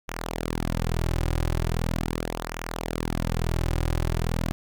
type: tone with flanger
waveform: sawtooth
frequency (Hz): 41.2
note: E1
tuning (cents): 0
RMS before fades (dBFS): -27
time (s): 0.08-4.52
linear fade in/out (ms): 0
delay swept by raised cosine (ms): 0.23 to 4.53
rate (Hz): 0.4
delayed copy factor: -0.75
effects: none